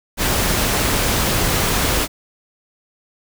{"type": "noise", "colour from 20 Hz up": "pink", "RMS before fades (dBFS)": -18, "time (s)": [0.17, 2.08], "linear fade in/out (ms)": 50, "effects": []}